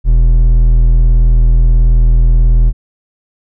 sine tone with hard clipping, 40.75 Hz, E1, 19 cents flat, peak -6 dBFS, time 0.04-2.73 s, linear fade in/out 50 ms, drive 6 dB, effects none

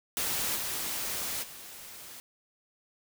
white noise with level steps, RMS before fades -31 / -34 / -46 dBFS, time 0.17-2.2 s, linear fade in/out 0 ms, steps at 0.55 / 1.42 s, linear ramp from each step 20 ms, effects none

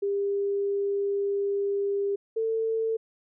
sine tone pair in turn, 400.4 / 447.4 Hz, G4 / A4, +37 / +29 cents, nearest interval major second, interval 192 cents, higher second, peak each -24 dBFS, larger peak neither, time 0.02-2.16 / 2.36-2.97 s, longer first, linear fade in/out 10 ms, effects none

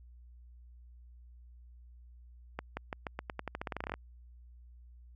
accelerating click train, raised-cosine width 0.5 ms, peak -21 dBFS, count 19, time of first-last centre 2.59-3.94 s, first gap 180 ms, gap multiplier 0.88, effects added 60 Hz sine -52 dBFS peak until 5.15 s

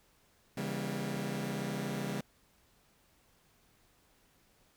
sawtooth chord, C# diminished seventh, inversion none, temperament just, 138.59 / 166.31 / 199.57 / 239.5 Hz, C#3 / E3 / G3 / Bb3, 0 / +16 / +31 / +47 cents, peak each -36 / -38 / -34 / -38 dBFS, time 0.57-2.21 s, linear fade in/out 5 ms, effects pink hiss -68 dBFS RMS until 4.76 s

